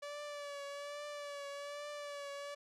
sawtooth tone with vibrato, 576 Hz, D5, 34 cents flat, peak -39 dBFS, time 0.02-2.55 s, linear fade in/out 10 ms, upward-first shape triangle, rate 1.2 Hz, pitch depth 41 cents each way, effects low-pass 8000 Hz 12 dB/octave

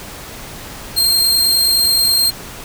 sawtooth tone with amplitude modulation, 4195 Hz, C8, 4 cents sharp, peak -7 dBFS, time 0.96-2.31 s, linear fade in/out 20 ms, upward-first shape sine, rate 49.6 Hz, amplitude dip 30%, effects pink hiss -32 dBFS RMS until 2.64 s

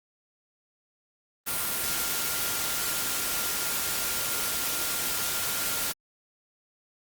sine tone in noise, 1396.9 Hz, F6, in tune, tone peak -40 dBFS, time 1.46-5.93 s, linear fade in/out 20 ms, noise white, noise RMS -29 dBFS, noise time 1.46-5.93 s, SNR -14 dB, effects Opus 32 kbps

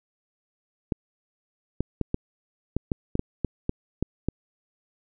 clicks, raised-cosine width 3 ms, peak -11 dBFS, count 12, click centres 0.922 / 1.806 / 2.013 / 2.144 / 2.766 / 2.918 / 3.154 / 3.194 / 3.447 / 3.694 / 4.026 / 4.286 s, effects none

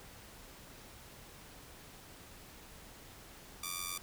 5% pulse ring-modulated tone, 1174.7 Hz, D6, in tune, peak -23 dBFS, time 3.63-3.98 s, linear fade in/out 5 ms, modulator 44.5 Hz, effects pink hiss -54 dBFS RMS until 4.02 s

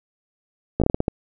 slowing click train, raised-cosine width 2 ms, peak -6 dBFS, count 8, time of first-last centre 0.8-1.081 s, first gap 16 ms, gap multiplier 1.3, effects none

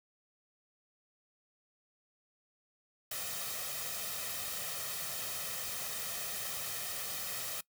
white noise with comb filter, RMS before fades -39 dBFS, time 3.11-7.61 s, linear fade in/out 5 ms, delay 1.6 ms, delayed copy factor +0.6, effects noise-tail reverb RT60 0.1 s tail -22 dB re dry + high-pass 80 Hz 12 dB/octave

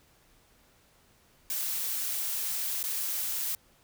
blue noise with dropouts, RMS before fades -32 dBFS, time 1.5-3.55 s, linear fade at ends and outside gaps 1 ms, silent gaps 2.829-2.839 s, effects pink hiss -63 dBFS RMS until 3.83 s

